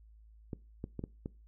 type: clicks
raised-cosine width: 3 ms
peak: -25 dBFS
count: 5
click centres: 0.532 / 0.841 / 0.993 / 1.039 / 1.259 s
effects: noise-tail reverb RT60 0.3 s tail -22 dB re dry + added 54 Hz sine -55 dBFS peak until 1.47 s